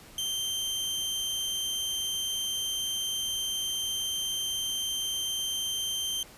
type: tone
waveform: sawtooth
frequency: 3136 Hz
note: G7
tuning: in tune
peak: -26 dBFS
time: 0.18-6.23 s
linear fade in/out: 2 ms
effects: pink hiss -51 dBFS RMS until 6.37 s + resampled to 32000 Hz